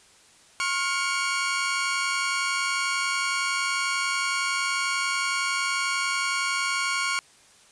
sawtooth tone cluster, 1082 / 1413 / 2255 Hz, C#6 / F6 / C#7, -42 / +20 / +29 cents, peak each -25 dBFS, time 0.6-7.19 s, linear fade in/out 0 ms, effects white hiss -55 dBFS RMS until 7.71 s + resampled to 22050 Hz

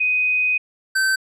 sine / square tone pair in turn, 2500 / 1545.8 Hz, D#7 / G6, +8 / -25 cents, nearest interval minor sixth, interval 833 cents, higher first, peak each -16 / -17 dBFS, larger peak first, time 0-0.58 / 0.95-1.16 s, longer first, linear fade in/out 10 ms, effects low-pass 12000 Hz 12 dB/octave

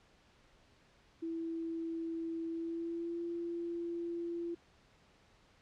sine tone with pitch glide, 329.6 to 341 Hz, E4 to F4, 0 to -41 cents, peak -36 dBFS, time 1.22-4.55 s, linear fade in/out 10 ms, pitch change +59 cents, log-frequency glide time 2.49-3.21 s, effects pink hiss -66 dBFS RMS until 5.61 s + low-pass 5000 Hz 12 dB/octave

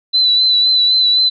sine tone with vibrato, 4000 Hz, B7, 21 cents sharp, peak -9 dBFS, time 0.13-1.3 s, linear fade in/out 20 ms, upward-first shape sine, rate 3.9 Hz, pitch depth 32 cents each way, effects none

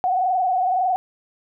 sine tone with frequency modulation, 740 Hz, F#5, in tune, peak -17 dBFS, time 0.04-0.96 s, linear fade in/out 0 ms, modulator 21.8 Hz, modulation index 1.3, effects none

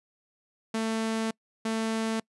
sawtooth tone bursts at uneven times, 222.9 Hz, A3, 23 cents sharp, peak -23 dBFS, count 2, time 0.74-1.31 / 1.65-2.2 s, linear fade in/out 5 ms, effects noise-tail reverb RT60 0.1 s tail -26 dB re dry + resampled to 24000 Hz

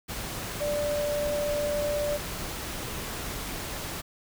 sine tone in noise, 587.3 Hz, D5, in tune, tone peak -26 dBFS, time 0.6-2.18 s, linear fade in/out 20 ms, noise pink, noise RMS -35 dBFS, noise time 0.08-4.02 s, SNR +6 dB, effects none

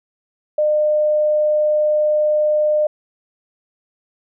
sine tone, 605 Hz, D#5, 49 cents flat, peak -13 dBFS, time 0.58-2.87 s, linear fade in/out 5 ms, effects none

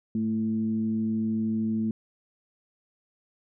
sine tone with frequency modulation, 220 Hz, A3, in tune, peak -24 dBFS, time 0.15-1.91 s, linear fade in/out 2 ms, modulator 113 Hz, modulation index 0.45, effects none

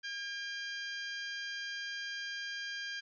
harmonic tone with a mistuned harmonic, 798 Hz, G5, 31 cents sharp, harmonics 2 / 3 / 4 / 5 / 6 / 7 / 8, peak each -40 / -50 / -45 / -56 / -46 / -56 / -56 dBFS, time 0.03-3.01 s, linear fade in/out 20 ms, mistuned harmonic 2, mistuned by +26 cents, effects none

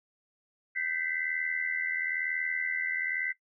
sine tone cluster, 1558 / 1988 / 2069 Hz, G6 / B6 / C7, -11 / +11 / -20 cents, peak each -37 / -32 / -34 dBFS, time 0.75-3.33 s, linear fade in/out 20 ms, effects noise-tail reverb RT60 0.1 s tail -19 dB re dry

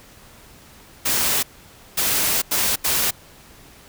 white noise bursts at uneven times, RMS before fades -20 dBFS, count 4, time 1.05-1.43 / 1.97-2.42 / 2.51-2.76 / 2.84-3.11 s, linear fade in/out 10 ms, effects pink hiss -47 dBFS RMS until 3.88 s

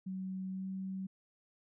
sine tone with pitch glide, 188.4 to 190.37 Hz, F#3 to F#3, +32 to +50 cents, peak -37 dBFS, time 0.06-1.07 s, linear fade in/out 10 ms, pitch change +18 cents, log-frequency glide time 0.5-0.67 s, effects none

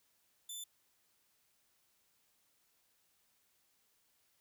15% pulse tone, 3520 Hz, A7, in tune, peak -36 dBFS, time 0.49-0.64 s, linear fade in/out 5 ms, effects white hiss -75 dBFS RMS until 4.4 s

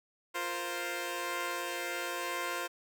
10% pulse chord, F suspended fourth, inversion none, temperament equal, 349.2 / 466.2 / 523.3 Hz, F4 / Bb4 / C5, 0 / 0 / 0 cents, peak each -30 / -34 / -29 dBFS, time 0.34-2.68 s, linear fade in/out 20 ms, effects none

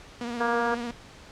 sawtooth tone with vibrato, 238.1 Hz, A#3, 37 cents sharp, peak -27 dBFS, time 0.21-0.91 s, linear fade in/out 2 ms, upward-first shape triangle, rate 16 Hz, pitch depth 51 cents each way
harmonic tone, 235.4 Hz, A#3, 17 cents sharp, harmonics 2 / 3 / 4 / 5 / 6 / 7, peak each -28 / -30 / -31 / -32 / -33 / -33 dBFS, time 0.4-0.75 s, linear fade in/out 10 ms
effects pink hiss -48 dBFS RMS until 1.31 s + low-pass 6000 Hz 12 dB/octave

